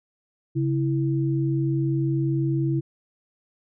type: tone pair together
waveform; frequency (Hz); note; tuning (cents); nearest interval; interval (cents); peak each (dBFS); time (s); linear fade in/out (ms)
sine; 137.2 / 328.9; C#3 / E4; -17 / -4; octave + minor third; 1513; -22 / -25; 0.55-2.81; 20
effects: none